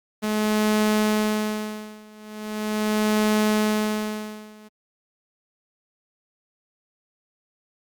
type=tone with tremolo; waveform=sawtooth; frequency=213.5 Hz; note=G#3; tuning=48 cents sharp; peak=-14 dBFS; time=0.22-4.69 s; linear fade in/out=20 ms; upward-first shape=sine; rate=0.4 Hz; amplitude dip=95%; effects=Opus 48 kbps